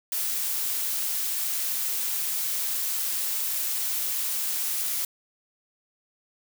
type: noise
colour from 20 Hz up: blue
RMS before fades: -28 dBFS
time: 0.12-5.05 s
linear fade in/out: 2 ms
effects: none